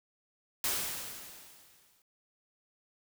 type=noise with exponential decay; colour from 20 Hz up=white; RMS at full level=-30 dBFS; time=0.64-2.02 s; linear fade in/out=2 ms; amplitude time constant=300 ms; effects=none